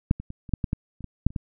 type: clicks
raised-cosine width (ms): 5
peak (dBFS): -6 / -22 / -23 / -27 / -9 / -13 / -12 / -29 / -22 / -6 / -30 / -16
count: 12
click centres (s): 0.111 / 0.2 / 0.304 / 0.492 / 0.537 / 0.642 / 0.731 / 1.007 / 1.043 / 1.266 / 1.305 / 1.362
effects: none